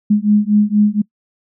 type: beating tone pair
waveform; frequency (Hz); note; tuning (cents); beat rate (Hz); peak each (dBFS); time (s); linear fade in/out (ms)
sine; 206.7 / 210.9; G#3 / G#3; -8 / +27; 4.2; -13; 0.1-1.02; 10
effects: noise-tail reverb RT60 0.1 s tail -24 dB re dry